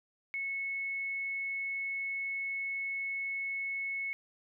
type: tone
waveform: sine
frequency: 2198 Hz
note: C#7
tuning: 15 cents flat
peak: -33 dBFS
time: 0.34-4.13 s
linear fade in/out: 0 ms
effects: none